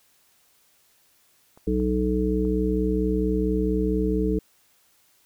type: clicks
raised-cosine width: 1 ms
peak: -35 dBFS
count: 3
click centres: 1.575 / 1.8 / 2.451 s
type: harmonic tone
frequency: 62.2 Hz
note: B1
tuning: 13 cents sharp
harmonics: 1 / 3 / 5 / 7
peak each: -26 / -26 / -26 / -26 dBFS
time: 1.67-4.39 s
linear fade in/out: 5 ms
effects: white hiss -62 dBFS RMS until 5.25 s